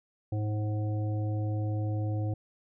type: harmonic tone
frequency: 106 Hz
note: G#2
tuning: 36 cents sharp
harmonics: 1 / 3 / 5 / 7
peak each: -28 / -38 / -42 / -45 dBFS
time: 0.32-2.34 s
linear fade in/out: 5 ms
effects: none